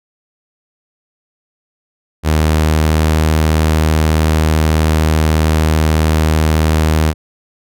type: tone with pitch glide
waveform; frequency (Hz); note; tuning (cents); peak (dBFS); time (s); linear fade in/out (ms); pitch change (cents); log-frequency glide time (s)
sawtooth; 77.78 to 78.37; D#2 to D#2; 0 to +13; -6; 2.23-7.14; 50; +13; 2.44-3.26
effects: none